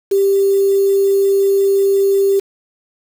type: tone with quantisation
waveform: sine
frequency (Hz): 393.8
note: G4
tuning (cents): +8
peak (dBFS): -10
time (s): 0.11-2.4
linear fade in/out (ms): 10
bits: 5
effects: none